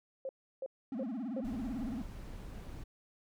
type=tone bursts; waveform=sine; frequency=532 Hz; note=C5; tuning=29 cents sharp; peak=-36 dBFS; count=4; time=0.25-1.404 s; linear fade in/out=2 ms; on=41 ms; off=330 ms
type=tone with vibrato; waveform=triangle; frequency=241.3 Hz; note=B3; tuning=40 cents flat; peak=-34 dBFS; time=0.92-2.02 s; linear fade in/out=2 ms; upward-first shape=sine; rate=18 Hz; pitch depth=240 cents each way
type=noise; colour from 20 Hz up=brown; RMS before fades=-45 dBFS; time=1.44-2.84 s; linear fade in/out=10 ms
effects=none